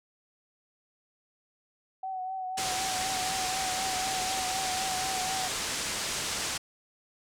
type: tone with vibrato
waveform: sine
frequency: 752 Hz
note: F#5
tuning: 28 cents sharp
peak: -32 dBFS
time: 2.03-5.48 s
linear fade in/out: 5 ms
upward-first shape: triangle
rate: 4 Hz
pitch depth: 37 cents each way
type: low-pass noise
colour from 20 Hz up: white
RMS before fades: -33 dBFS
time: 2.57-6.58 s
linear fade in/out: 10 ms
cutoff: 8400 Hz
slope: 24 dB/octave
effects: none